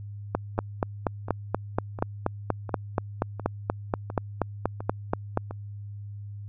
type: two click trains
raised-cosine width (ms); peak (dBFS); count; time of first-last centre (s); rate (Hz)
1; -21 / -9; 8 / 22; 0.58-5.51 / 0.35-5.374; 1.42 / 4.18
effects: added 102 Hz sine -36 dBFS peak until 6.48 s